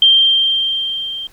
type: tone with level ramp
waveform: sine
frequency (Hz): 3162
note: G7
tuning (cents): +14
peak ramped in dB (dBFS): -5 to -23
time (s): 0.02-1.27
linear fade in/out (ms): 2
effects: pink hiss -49 dBFS RMS until 1.32 s